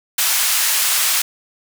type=band-pass noise; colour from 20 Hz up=white; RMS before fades=-17 dBFS; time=0.18-1.22 s; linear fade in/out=5 ms; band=1100 to 16000 Hz; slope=12 dB/octave; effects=none